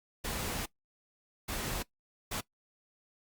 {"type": "noise bursts at uneven times", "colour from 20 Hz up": "pink", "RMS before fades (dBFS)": -36, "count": 3, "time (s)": [[0.24, 0.66], [1.48, 1.83], [2.31, 2.41]], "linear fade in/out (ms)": 10, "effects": ["noise-tail reverb RT60 0.1 s tail -20 dB re dry", "Opus 48 kbps"]}